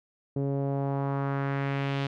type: tone with low-pass filter sweep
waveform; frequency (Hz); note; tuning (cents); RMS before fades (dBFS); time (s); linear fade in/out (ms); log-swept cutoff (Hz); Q
sawtooth; 138.59; C#3; 0; -29; 0.36-2.07; 5; 420 to 3500; 1.7
effects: none